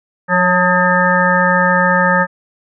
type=harmonic tone with a mistuned harmonic; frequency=179.3 Hz; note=F3; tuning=46 cents sharp; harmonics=1 / 3 / 5 / 7 / 9 / 10; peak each=-17 / -17 / -17 / -17 / -17 / -17 dBFS; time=0.28-2.27 s; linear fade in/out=50 ms; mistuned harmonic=3; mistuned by=+30 cents; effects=none